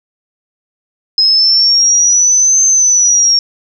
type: linear two-way sweep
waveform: sine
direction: up then down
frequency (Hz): 5090 to 6280 to 5520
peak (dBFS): -6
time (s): 1.18-3.39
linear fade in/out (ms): 2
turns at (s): 2.64
effects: none